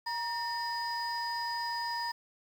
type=tone cluster; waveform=sine; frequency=944 / 1811 / 4952 Hz; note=A#5 / A6 / D#8; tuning=+22 / +49 / -9 cents; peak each=-33 / -38 / -37 dBFS; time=0.06-2.12 s; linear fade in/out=10 ms; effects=tanh soft clip ceiling -26 dBFS + 9-bit